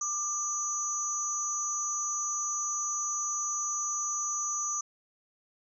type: tone cluster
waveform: sine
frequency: 1190 / 6020 / 6630 Hz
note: D6 / F#8 / G#8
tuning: +22 / +29 / -4 cents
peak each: -37 / -32 / -34 dBFS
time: 0.01-4.81 s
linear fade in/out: 5 ms
effects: none